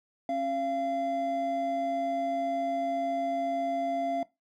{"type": "tone pair together", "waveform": "triangle", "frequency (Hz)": [272.2, 686], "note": ["C#4", "F5"], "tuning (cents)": [-31, -31], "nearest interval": "octave + major third", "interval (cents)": 1600, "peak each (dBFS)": [-32, -27], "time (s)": [0.29, 4.23], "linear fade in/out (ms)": 2, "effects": ["noise-tail reverb RT60 0.2 s tail -18 dB re dry"]}